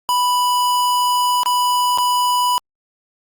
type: tone with dropouts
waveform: square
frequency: 987.8 Hz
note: B5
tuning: in tune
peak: -15 dBFS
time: 0.09-2.58 s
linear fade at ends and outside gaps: 0 ms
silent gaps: 1.433-1.459 / 1.976-1.984 s
effects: Opus 48 kbps